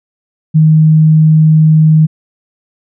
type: tone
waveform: sine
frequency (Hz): 156.6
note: D#3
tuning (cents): +11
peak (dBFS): -3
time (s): 0.54-2.07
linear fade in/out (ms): 20
effects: none